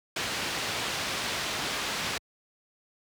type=low-pass noise; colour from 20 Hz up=white; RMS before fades=-32 dBFS; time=0.16-2.18 s; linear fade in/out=5 ms; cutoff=4200 Hz; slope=12 dB/octave; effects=high-pass 60 Hz 12 dB/octave